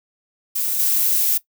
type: noise with level steps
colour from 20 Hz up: violet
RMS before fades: -22 / -18 dBFS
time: 0.55-1.38 s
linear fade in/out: 10 ms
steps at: 0.79 s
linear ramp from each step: 5 ms
effects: noise-tail reverb RT60 0.1 s tail -17 dB re dry